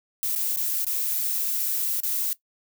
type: noise with dropouts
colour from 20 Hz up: violet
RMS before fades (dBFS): -26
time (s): 0.23-2.33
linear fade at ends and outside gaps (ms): 0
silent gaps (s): 0.351-0.36 / 0.561-0.572 / 0.846-0.867 / 2.003-2.034
effects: noise-tail reverb RT60 0.1 s tail -17 dB re dry